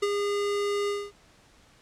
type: tone with ADSR envelope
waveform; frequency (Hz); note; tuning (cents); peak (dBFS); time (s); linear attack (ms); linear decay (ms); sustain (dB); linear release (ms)
square; 407.2; G#4; -34; -22; 0.02-1.12; 10; 35; -4; 240
effects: pink hiss -58 dBFS RMS until 1.81 s + low-pass 8000 Hz 12 dB/octave